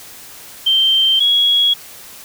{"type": "tone pair in turn", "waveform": "sine", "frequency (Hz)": [3136, 3328], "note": ["G7", "G#7"], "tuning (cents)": [0, 3], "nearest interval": "minor second", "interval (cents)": 103, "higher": "second", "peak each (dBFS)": -10, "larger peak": "neither", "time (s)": [[0.66, 1.2], [1.2, 1.74]], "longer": "neither", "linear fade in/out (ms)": 10, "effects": ["white hiss -37 dBFS RMS until 2.24 s"]}